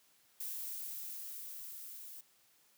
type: noise with level ramp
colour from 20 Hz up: violet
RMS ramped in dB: -41 to -50 dBFS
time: 0.4-2.21 s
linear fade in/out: 5 ms
effects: white hiss -69 dBFS RMS until 2.77 s + high-pass 80 Hz 12 dB/octave